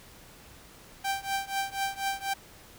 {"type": "tone with tremolo", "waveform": "sawtooth", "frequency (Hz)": 784, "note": "G5", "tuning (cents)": 0, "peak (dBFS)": -22, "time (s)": [1.04, 2.34], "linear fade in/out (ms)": 10, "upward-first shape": "triangle", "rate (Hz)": 4.1, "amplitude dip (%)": 95, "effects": ["pink hiss -52 dBFS RMS until 2.78 s"]}